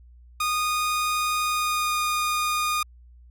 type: tone with pitch glide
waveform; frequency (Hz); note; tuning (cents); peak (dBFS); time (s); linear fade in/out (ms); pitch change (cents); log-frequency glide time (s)
sawtooth; 1232 to 1224.2; D#6 to D#6; -17 to -28; -19; 0.4-2.83; 5; -11; 1.49-1.97
effects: added 60 Hz sine -47 dBFS peak until 3.3 s